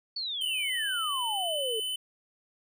sine exponential sweep, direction down, 4544 to 425.5 Hz, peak -31 dBFS, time 0.16-1.8 s, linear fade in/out 5 ms
square tone, 3022 Hz, F#7, 36 cents sharp, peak -31 dBFS, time 0.41-1.96 s, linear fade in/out 5 ms
effects none

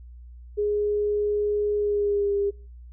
sine tone with pitch glide, 415.3 to 402.8 Hz, G#4 to G4, 0 to +47 cents, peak -21 dBFS, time 0.57-2.51 s, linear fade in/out 20 ms, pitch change -53 cents, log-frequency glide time 1.77-2.33 s, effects noise-tail reverb RT60 0.4 s tail -24 dB re dry + added 60 Hz sine -41 dBFS peak until 2.92 s

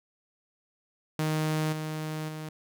sawtooth tone with level steps, 155.56 Hz, D#3, in tune, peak -22 / -28 / -32 dBFS, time 1.19-2.49 s, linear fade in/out 2 ms, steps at 1.72 / 2.28 s, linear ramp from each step 10 ms, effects none

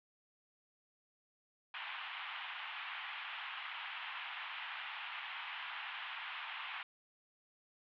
white band-pass noise, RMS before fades -45 dBFS, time 1.74-6.83 s, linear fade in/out 2 ms, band 800 to 3200 Hz, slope 48 dB/octave, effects none

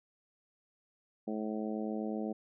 harmonic tone, 108 Hz, A2, 32 cents flat, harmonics 2 / 3 / 4 / 5 / 6 / 7, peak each -36 / -40 / -42 / -44 / -46 / -47 dBFS, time 1.27-2.33 s, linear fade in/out 10 ms, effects none

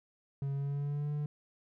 triangle tone with pitch glide, 138.59 to 147.68 Hz, C#3 to D3, 0 to +10 cents, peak -30 dBFS, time 0.42-1.26 s, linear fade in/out 2 ms, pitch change +110 cents, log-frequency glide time 0.53-1.11 s, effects none

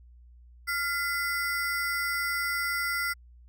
square ring-modulated tone, 1709 Hz, G#6, 49 cents sharp, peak -25 dBFS, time 0.67-3.14 s, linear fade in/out 20 ms, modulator 316 Hz, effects added 60 Hz sine -50 dBFS peak until 3.48 s

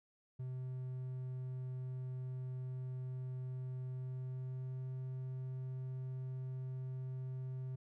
triangle tone with pitch glide, 128.4 to 129.67 Hz, C3 to C3, -32 to -15 cents, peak -38 dBFS, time 0.39-7.76 s, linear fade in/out 10 ms, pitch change +17 cents, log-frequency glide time 3.94-4.9 s, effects none

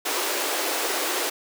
pink high-pass noise, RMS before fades -26 dBFS, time 0.05-1.3 s, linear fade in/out 10 ms, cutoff 310 Hz, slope 48 dB/octave, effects none

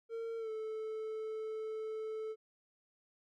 triangle tone with pitch glide, 456.3 to 437.5 Hz, A#4 to A4, -37 to -10 cents, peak -36 dBFS, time 0.09-2.36 s, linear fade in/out 50 ms, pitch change -73 cents, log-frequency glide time 0.38-0.5 s, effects none

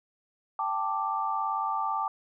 sine chord, G suspended second, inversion none, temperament just, 784 / 882 / 1176 Hz, G5 / A5 / D6, 0 / +4 / +2 cents, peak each -33 / -31 / -30 dBFS, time 0.59-2.08 s, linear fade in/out 2 ms, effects none

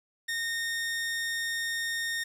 sawtooth tone, 1840 Hz, A#6, 23 cents flat, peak -26 dBFS, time 0.28-2.24 s, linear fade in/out 10 ms, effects low-pass 12000 Hz 12 dB/octave + 9-bit

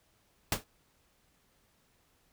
pink noise with exponential decay, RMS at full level -25 dBFS, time 0.52-0.64 s, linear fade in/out 2 ms, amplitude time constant 26 ms, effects pink hiss -70 dBFS RMS until 2.32 s

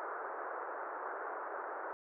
white band-pass noise, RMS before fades -42 dBFS, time 0-1.93 s, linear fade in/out 0 ms, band 360 to 1500 Hz, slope 48 dB/octave, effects none

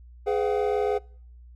triangle tone cluster, 417.4 / 504 / 710 / 769 Hz, G#4 / B4 / F5 / G5, +9 / +35 / +28 / -33 cents, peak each -22 / -26 / -30 / -30 dBFS, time 0.26-0.99 s, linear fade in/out 20 ms, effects noise-tail reverb RT60 0.6 s tail -26 dB re dry + added 60 Hz sine -45 dBFS peak until 1.55 s

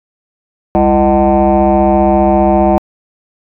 sine tone with frequency modulation, 475.5 Hz, A#4, 34 cents sharp, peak -5 dBFS, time 0.75-2.78 s, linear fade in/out 0 ms, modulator 138 Hz, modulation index 2.6, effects tanh soft clip ceiling -3 dBFS

